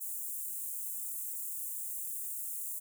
white high-pass noise, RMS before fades -39 dBFS, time 0-2.8 s, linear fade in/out 20 ms, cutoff 7500 Hz, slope 48 dB/octave, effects none

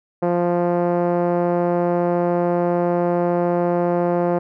5% pulse tone with low-pass filter, 174.61 Hz, F3, in tune, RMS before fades -19 dBFS, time 0.22-4.39 s, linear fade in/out 10 ms, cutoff 550 Hz, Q 1.3, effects none

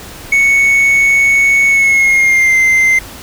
triangle tone with pitch glide, 2217 to 2081 Hz, C#7 to C7, 0 to -10 cents, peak -5 dBFS, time 0.32-2.99 s, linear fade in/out 5 ms, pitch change -110 cents, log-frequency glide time 1.68-2.57 s, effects pink hiss -31 dBFS RMS until 3.22 s

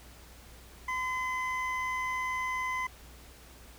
triangle tone pair together, 1021.2 / 2041 Hz, C6 / C7, -42 / -44 cents, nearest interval octave, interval 1198 cents, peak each -31 / -32 dBFS, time 0.88-2.87 s, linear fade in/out 5 ms, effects added 60 Hz sine -53 dBFS peak until 3.78 s + pink hiss -54 dBFS RMS until 3.78 s

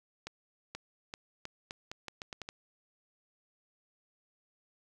accelerating click train, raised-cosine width 0.2 ms, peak -23 dBFS, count 11, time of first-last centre 0.27-2.489 s, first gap 480 ms, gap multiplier 0.81, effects none

